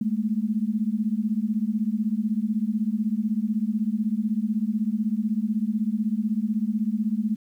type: beating tone pair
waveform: sine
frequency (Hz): 207.7 / 223.7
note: G#3 / A3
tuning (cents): 0 / +29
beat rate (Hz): 16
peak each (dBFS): -25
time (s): 0.01-7.36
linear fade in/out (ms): 5
effects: 10-bit